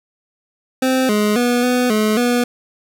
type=tone with pitch steps; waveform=25% pulse; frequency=259.9 / 209.8 / 243.3 / 248.6 / 214.5 / 243.2 Hz; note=C4 / G#3 / B3 / B3 / A3 / B3; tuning=-11 / +18 / -26 / +12 / -44 / -26 cents; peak=-10 dBFS; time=0.82-2.44 s; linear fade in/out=5 ms; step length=270 ms; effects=none